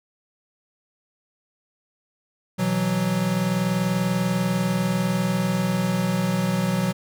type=chord; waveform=square; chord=B suspended fourth; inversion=none; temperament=equal with one note detuned; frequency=124.4 / 164.81 / 185 Hz; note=B2 / E3 / F#3; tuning=+13 / 0 / 0 cents; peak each=-29 / -28 / -23 dBFS; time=2.58-6.93 s; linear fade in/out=20 ms; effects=none